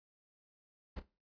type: noise with echo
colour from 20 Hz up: brown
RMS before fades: -42 dBFS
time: 0.96-1 s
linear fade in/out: 10 ms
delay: 29 ms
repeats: 2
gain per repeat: -15 dB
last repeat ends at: 1.058 s
effects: noise-tail reverb RT60 0.3 s tail -18 dB re dry + resampled to 11025 Hz